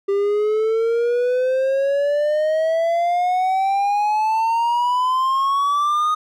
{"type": "exponential sweep", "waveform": "triangle", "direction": "up", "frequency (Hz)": [394.8, 1244.5], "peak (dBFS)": -14, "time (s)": [0.08, 6.15], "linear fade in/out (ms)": 10, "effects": []}